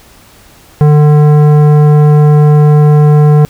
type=tone with tanh clipping; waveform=triangle; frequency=149.3 Hz; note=D3; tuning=29 cents sharp; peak=-4 dBFS; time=0.81-3.45 s; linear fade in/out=0 ms; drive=18 dB; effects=pink hiss -40 dBFS RMS until 3.49 s